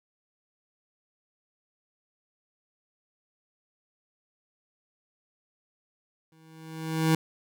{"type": "tone with exponential growth", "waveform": "25% pulse", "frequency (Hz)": 160, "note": "D#3", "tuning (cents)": 49, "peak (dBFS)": -15, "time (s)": [6.32, 7.15], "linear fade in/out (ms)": 2, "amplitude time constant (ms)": 180, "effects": []}